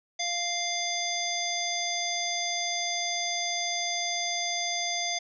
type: harmonic tone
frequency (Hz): 697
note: F5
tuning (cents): -4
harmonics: 1 / 3 / 5 / 7 / 9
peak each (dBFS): -34 / -34 / -34 / -34 / -34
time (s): 0.19-5.19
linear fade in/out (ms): 10
effects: none